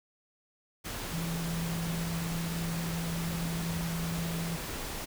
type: tone in noise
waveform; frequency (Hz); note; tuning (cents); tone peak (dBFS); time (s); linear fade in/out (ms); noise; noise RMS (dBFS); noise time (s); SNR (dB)
sine; 167.1; E3; +24; -32; 1.12-4.57; 20; pink; -38; 0.84-5.06; +3
effects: none